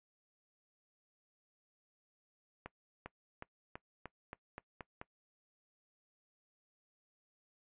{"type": "accelerating click train", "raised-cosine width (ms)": 0.5, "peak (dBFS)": -29, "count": 9, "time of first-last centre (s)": [2.66, 5.014], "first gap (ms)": 400, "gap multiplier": 0.91, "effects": ["noise-tail reverb RT60 0.1 s tail -21 dB re dry", "resampled to 8000 Hz"]}